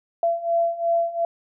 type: beating tone pair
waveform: sine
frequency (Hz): 675 / 677.8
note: E5 / E5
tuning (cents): +41 / +48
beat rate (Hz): 2.8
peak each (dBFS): -24 / -21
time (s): 0.23-1.25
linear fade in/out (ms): 2
effects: none